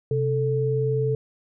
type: tone pair together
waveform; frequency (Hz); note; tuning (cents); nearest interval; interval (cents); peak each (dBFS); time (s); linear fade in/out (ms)
sine; 131.07 / 440; C3 / A4; +3 / 0; octave + major sixth; 2097; -23 / -23; 0.11-1.15; 2
effects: none